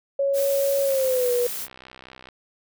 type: tone with pitch glide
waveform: sine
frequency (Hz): 554.4 to 485.4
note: C#5 to B4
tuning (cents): 0 to -30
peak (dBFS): -19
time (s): 0.19-1.47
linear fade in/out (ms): 5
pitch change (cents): -230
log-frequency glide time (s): 0.84-1.33
type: noise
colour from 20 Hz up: blue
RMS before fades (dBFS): -31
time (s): 0.33-1.68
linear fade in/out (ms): 50
type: click train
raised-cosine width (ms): 0.3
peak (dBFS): -26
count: 91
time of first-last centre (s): 0.89-2.288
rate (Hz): 64.4
effects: none